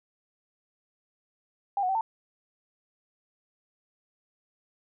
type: tone with pitch steps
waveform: sine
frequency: 800 / 734 / 770 / 895 Hz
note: G5 / F#5 / G5 / A5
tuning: +35 / -14 / -31 / +29 cents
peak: -24 dBFS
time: 1.77-2.01 s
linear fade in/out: 2 ms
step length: 60 ms
effects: none